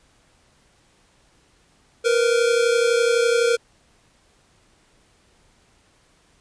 square tone pair together, 466.5 / 498.4 Hz, A#4 / B4, +1 / +16 cents, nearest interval minor second, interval 115 cents, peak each -18 / -23 dBFS, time 2.04-3.57 s, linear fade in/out 20 ms, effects pink hiss -59 dBFS RMS until 6.4 s + resampled to 22050 Hz

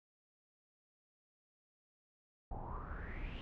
brown noise with low-pass filter sweep, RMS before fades -44 dBFS, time 2.51-3.41 s, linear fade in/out 0 ms, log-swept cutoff 740 to 3100 Hz, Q 6.5, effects none

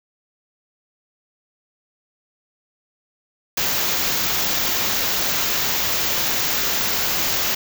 white band-stop noise, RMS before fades -21 dBFS, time 3.57-7.55 s, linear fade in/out 5 ms, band 7300 to 13000 Hz, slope 96 dB/octave, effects none

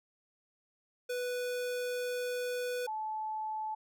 square / sine tone pair in turn, 493.9 / 867.2 Hz, B4 / A5, 0 / -25 cents, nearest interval minor seventh, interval 975 cents, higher second, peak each -34 / -34 dBFS, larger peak neither, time 1.09-2.87 / 2.87-3.75 s, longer first, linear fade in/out 10 ms, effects none

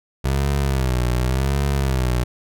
25% pulse tone with vibrato, 65.41 Hz, C2, in tune, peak -14 dBFS, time 0.24-2.24 s, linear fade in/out 10 ms, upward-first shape sine, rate 0.89 Hz, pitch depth 120 cents each way, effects none

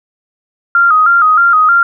sine tone with vibrato, 1318.5 Hz, E6, in tune, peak -5 dBFS, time 0.75-1.83 s, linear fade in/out 2 ms, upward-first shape square, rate 3.2 Hz, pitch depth 88 cents each way, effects none

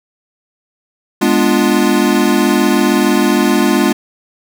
square chord, G# diminished seventh, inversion none, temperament equal, 207.7 / 246.9 / 293.7 / 349.2 Hz, G#3 / B3 / D4 / F4, 0 / 0 / 0 / 0 cents, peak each -16 dBFS, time 1.21-3.93 s, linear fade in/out 10 ms, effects none

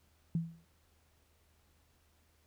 sine tone with exponential decay, 165.6 Hz, E3, 8 cents sharp, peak -27 dBFS, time 0.35-0.65 s, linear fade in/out 2 ms, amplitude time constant 64 ms, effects added 78 Hz sine -70 dBFS peak until 2.46 s + pink hiss -72 dBFS RMS until 2.46 s

